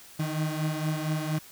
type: beating tone pair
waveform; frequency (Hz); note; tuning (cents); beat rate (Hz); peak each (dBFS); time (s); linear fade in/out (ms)
35% pulse; 154 / 158.3; D#3 / D#3; -17 / +30; 4.3; -27 / -31; 0.19-1.39; 10
effects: white hiss -50 dBFS RMS until 1.51 s